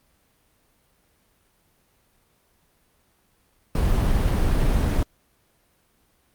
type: noise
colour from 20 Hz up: brown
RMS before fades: -20 dBFS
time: 3.75-5.03 s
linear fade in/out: 2 ms
effects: pink hiss -64 dBFS RMS until 6.34 s + Opus 32 kbps